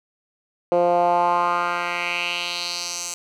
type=tone with band-pass filter sweep; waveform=10% pulse; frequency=174.61 Hz; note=F3; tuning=in tune; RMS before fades=-22 dBFS; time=0.72-3.14 s; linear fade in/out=0 ms; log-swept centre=500 to 7200 Hz; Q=2.8; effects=none